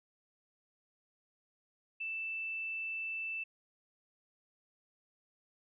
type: tone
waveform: sine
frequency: 2650 Hz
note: E7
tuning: 9 cents sharp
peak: -36 dBFS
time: 2-3.44 s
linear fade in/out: 10 ms
effects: none